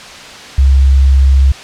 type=tone; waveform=sine; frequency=67.5 Hz; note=C#2; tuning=45 cents flat; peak=-4 dBFS; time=0.58-1.52 s; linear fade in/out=5 ms; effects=white hiss -30 dBFS RMS until 1.63 s + low-pass 5000 Hz 12 dB/octave